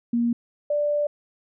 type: tone pair in turn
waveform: sine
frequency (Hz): 236.1 / 588.1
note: A#3 / D5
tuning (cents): +22 / +2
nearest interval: octave + major third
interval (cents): 1580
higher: second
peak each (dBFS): -19 / -20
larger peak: first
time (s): 0.13-0.33 / 0.7-1.07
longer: second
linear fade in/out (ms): 5
effects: none